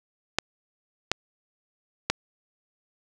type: clicks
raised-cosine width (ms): 0.2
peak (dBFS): -4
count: 3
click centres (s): 0.386 / 1.116 / 2.1
effects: none